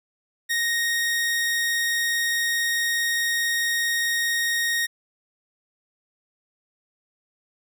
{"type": "tone", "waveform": "sawtooth", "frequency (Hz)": 1864.7, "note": "A#6", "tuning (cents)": 0, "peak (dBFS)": -18, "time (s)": [0.49, 4.87], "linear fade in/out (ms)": 20, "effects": []}